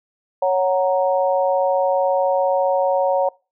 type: chord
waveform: sine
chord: F# major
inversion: second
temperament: equal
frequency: 554.4 / 740 / 932.3 Hz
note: C#5 / F#5 / A#5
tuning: 0 / 0 / 0 cents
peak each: -17 / -21 / -23 dBFS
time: 0.42-3.29 s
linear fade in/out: 5 ms
effects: noise-tail reverb RT60 0.3 s tail -24 dB re dry